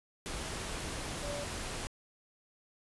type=tone in noise; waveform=sine; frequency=577 Hz; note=D5; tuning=31 cents flat; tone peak=-39 dBFS; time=1.24-1.44 s; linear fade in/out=0 ms; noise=pink; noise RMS=-39 dBFS; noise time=0.26-1.87 s; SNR=-3 dB; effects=resampled to 24000 Hz